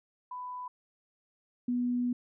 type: tone pair in turn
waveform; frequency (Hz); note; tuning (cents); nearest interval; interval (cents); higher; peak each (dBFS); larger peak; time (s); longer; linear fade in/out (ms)
sine; 996 / 245.1; B5 / B3; +14 / -13; 2 octaves; 2427; first; -37 / -27; second; 0.31-0.68 / 1.68-2.13; second; 5
effects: none